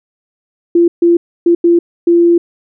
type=tone bursts at uneven times; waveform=sine; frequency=342.6 Hz; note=F4; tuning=33 cents flat; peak=-5 dBFS; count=5; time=0.75-0.88 / 1.02-1.17 / 1.46-1.55 / 1.64-1.79 / 2.07-2.38 s; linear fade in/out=5 ms; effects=none